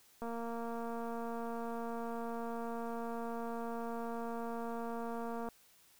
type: click train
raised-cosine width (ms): 1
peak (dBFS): -29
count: 1223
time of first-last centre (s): 0.22-5.487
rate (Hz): 232
effects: white hiss -65 dBFS RMS until 5.99 s